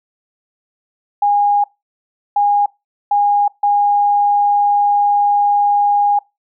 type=tone bursts at uneven times; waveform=sine; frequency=818 Hz; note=G#5; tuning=26 cents flat; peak=-10 dBFS; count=4; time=1.22-1.64 / 2.36-2.66 / 3.11-3.48 / 3.63-6.19 s; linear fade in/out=5 ms; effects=noise-tail reverb RT60 0.2 s tail -22 dB re dry